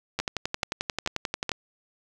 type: two click trains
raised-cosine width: 0.2 ms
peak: -10 / -10 dBFS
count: 4 / 16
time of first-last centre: 0.2-1.493 / 0.19-1.517 s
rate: 2.32 / 11.3 Hz
effects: none